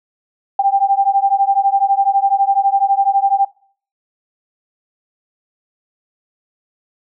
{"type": "beating tone pair", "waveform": "sine", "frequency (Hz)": [784, 796], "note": ["G5", "G5"], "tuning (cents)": [0, 26], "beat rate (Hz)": 12, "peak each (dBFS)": [-14, -14], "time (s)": [0.59, 3.45], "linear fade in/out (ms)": 5, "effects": ["noise-tail reverb RT60 0.5 s tail -22 dB re dry"]}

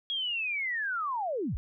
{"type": "linear sweep", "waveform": "sine", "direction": "down", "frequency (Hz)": [3322, 32.7], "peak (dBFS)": -29, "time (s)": [0.1, 1.57], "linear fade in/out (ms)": 0, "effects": []}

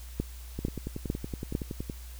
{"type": "two click trains", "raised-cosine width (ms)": 3, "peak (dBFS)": [-15, -21], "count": [4, 15], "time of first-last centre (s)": [[0.2, 1.551], [0.59, 1.898]], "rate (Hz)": [2.22, 10.7], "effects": ["added 60 Hz sine -41 dBFS peak until 2.19 s", "white hiss -52 dBFS RMS until 2.19 s"]}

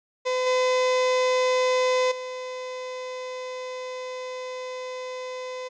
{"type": "tone with level steps", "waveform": "35% pulse", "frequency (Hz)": 508, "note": "B4", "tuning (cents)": 49, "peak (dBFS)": [-21, -18, -30], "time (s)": [0.25, 5.69], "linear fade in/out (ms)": 20, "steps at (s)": [0.46, 2.11], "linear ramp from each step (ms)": 10, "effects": ["resampled to 16000 Hz"]}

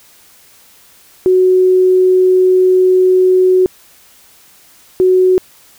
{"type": "tone pair in turn", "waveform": "sine", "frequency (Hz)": [370, 370], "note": ["F#4", "F#4"], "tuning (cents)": [0, 0], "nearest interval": "unison", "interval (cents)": 0, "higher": "neither", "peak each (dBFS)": -6, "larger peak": "neither", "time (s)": [[1.26, 3.66], [5, 5.38]], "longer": "first", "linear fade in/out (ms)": 0, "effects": ["white hiss -45 dBFS RMS until 5.78 s"]}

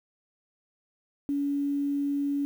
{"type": "tone with quantisation", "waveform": "sine", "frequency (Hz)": 283.5, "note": "C#4", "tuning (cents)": 39, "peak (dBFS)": -25, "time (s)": [1.29, 2.45], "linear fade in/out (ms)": 0, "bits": 9, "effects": []}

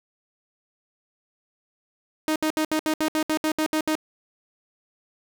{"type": "tone bursts", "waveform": "sawtooth", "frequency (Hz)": 311.1, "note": "D#4", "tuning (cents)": 0, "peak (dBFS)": -17, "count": 12, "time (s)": [2.28, 3.953], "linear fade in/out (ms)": 0, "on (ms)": 78, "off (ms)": 67, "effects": []}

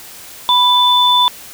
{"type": "tone pair together", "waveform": "sine", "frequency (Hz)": [987.8, 3511], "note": ["B5", "A7"], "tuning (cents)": [0, -4], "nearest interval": "octave + minor seventh", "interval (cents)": 2196, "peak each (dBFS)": -11, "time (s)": [0.49, 1.28], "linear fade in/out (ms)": 0, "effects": ["white hiss -35 dBFS RMS until 1.53 s"]}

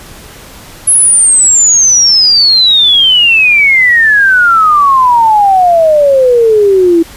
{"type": "exponential sweep", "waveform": "sine", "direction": "down", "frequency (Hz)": [10890, 327.1], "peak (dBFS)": -3, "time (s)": [0.87, 7.03], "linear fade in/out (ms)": 10, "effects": ["pink hiss -32 dBFS RMS until 7.16 s", "resampled to 32000 Hz"]}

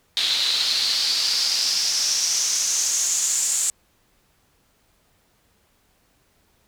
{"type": "noise with band-pass filter sweep", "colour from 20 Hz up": "pink", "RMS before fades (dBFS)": -22, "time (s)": [0.17, 3.7], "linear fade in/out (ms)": 0, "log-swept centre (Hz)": [3800, 7600], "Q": 5.4, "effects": ["pink hiss -63 dBFS RMS until 6.67 s"]}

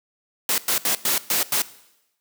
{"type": "noise bursts at uneven times", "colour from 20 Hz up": "white", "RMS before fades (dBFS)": -21, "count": 6, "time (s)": [[0.49, 0.58], [0.68, 0.78], [0.85, 0.95], [1.05, 1.18], [1.3, 1.43], [1.52, 1.62]], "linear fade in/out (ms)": 2, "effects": ["noise-tail reverb RT60 0.9 s tail -18 dB re dry", "high-pass 150 Hz 12 dB/octave"]}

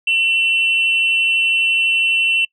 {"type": "tone pair together", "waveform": "sine", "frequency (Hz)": [2706, 2994], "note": ["E7", "F#7"], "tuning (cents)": [45, 20], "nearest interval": "major second", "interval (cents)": 175, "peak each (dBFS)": [-13, -20], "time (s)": [0.07, 2.45], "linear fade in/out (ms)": 5, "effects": ["noise-tail reverb RT60 0.1 s tail -25 dB re dry", "tanh soft clip ceiling -8 dBFS"]}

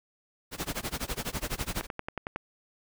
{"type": "noise with tremolo", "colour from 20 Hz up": "pink", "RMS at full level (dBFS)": -31, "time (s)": [0.51, 1.87], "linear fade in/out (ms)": 50, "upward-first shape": "sine", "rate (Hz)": 12, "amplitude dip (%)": 95}
{"type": "click train", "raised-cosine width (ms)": 0.5, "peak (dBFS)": -18, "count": 7, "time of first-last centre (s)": [1.81, 2.36], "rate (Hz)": 10.9}
{"effects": []}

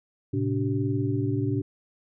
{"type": "tone cluster", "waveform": "sine", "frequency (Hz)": [111.4, 132.2, 288.3, 382.7], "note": ["A2", "C3", "D4", "G4"], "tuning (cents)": [22, 18, -32, -42], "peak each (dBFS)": [-27, -30, -28, -32], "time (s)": [0.33, 1.62], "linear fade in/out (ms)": 10, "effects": []}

